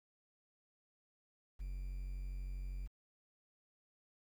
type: tone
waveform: triangle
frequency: 46.25 Hz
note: F#1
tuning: in tune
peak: -38 dBFS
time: 1.59-2.88 s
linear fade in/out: 20 ms
effects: 11-bit